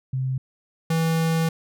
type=tone pair in turn; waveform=sine / square; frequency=130.81 / 163.11 Hz; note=C3 / E3; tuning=0 / -18 cents; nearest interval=major third; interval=382 cents; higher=second; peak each=-22 / -20 dBFS; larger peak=second; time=0.13-0.38 / 0.9-1.49 s; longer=second; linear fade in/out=5 ms; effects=none